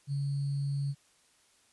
sine tone with sample-and-hold, 140.4 Hz, C#3, 22 cents sharp, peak -29 dBFS, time 0.07-0.95 s, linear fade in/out 50 ms, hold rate 4410 Hz, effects white hiss -66 dBFS RMS until 1.72 s + resampled to 24000 Hz

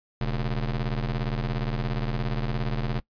30% pulse ring-modulated tone, 82.41 Hz, E2, in tune, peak -20 dBFS, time 0.21-3 s, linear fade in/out 0 ms, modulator 49.8 Hz, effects noise-tail reverb RT60 0.1 s tail -21 dB re dry + resampled to 11025 Hz

